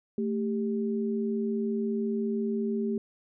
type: tone pair together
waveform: sine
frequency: 221.4 / 395.7 Hz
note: A3 / G4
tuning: +11 / +16 cents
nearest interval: minor seventh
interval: 1005 cents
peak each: -28 / -31 dBFS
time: 0.18-2.98 s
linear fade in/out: 2 ms
effects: none